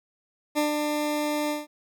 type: tone with ADSR envelope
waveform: 20% pulse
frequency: 298.4 Hz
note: D4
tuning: 28 cents sharp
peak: -16 dBFS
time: 0.55-1.67 s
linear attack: 29 ms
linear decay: 130 ms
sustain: -4 dB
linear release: 170 ms
effects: none